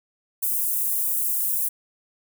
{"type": "high-pass noise", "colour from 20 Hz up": "white", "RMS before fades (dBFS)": -24, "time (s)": [0.42, 1.69], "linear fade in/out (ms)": 10, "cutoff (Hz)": 9700, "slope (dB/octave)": 24, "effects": []}